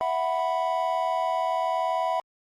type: chord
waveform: triangle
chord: E suspended second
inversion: none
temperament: equal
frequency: 659.3 / 740 / 987.8 Hz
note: E5 / F#5 / B5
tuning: 0 / 0 / 0 cents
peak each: -26 dBFS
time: 0.01-2.2 s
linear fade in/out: 0 ms
effects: Opus 32 kbps